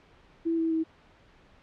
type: tone with pitch steps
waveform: sine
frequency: 330.6 / 326.2 / 321.9 Hz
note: E4 / E4 / E4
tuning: +5 / -18 / -41 cents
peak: -24 dBFS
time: 0.45-0.84 s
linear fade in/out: 20 ms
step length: 130 ms
effects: pink hiss -58 dBFS RMS until 1.62 s + low-pass 3000 Hz 12 dB/octave